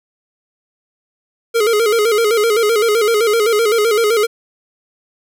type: tone with vibrato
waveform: square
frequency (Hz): 440.2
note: A4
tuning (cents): +1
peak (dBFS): -12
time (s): 1.54-4.27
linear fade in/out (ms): 20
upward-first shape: square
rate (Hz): 7.8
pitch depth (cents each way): 87
effects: none